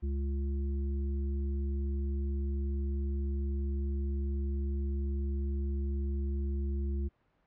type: harmonic tone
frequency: 69.4 Hz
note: C#2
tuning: 3 cents sharp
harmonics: 1 / 3 / 5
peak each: -30 / -42 / -44 dBFS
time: 0.02-7.09 s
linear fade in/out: 20 ms
effects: pink hiss -72 dBFS RMS until 7.46 s + low-pass 2000 Hz 12 dB/octave